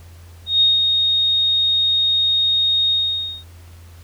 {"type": "tone with ADSR envelope", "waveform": "sine", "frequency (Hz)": 3720, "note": "A#7", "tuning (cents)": -4, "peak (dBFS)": -10, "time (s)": [0.46, 3.44], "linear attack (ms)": 150, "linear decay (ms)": 180, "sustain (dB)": -4, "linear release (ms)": 530, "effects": ["added 85 Hz sine -39 dBFS peak until 4.03 s", "pink hiss -50 dBFS RMS until 4.03 s"]}